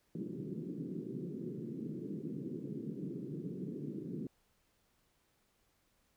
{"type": "band-pass noise", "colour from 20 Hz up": "pink", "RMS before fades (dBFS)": -42, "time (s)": [0.15, 4.27], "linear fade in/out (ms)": 2, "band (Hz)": [140, 400], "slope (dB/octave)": 48, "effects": ["pink hiss -75 dBFS RMS until 6.16 s"]}